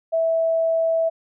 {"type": "tone", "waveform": "sine", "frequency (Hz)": 655, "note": "E5", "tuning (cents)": -11, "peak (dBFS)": -17, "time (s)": [0.12, 1.1], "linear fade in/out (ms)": 20, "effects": []}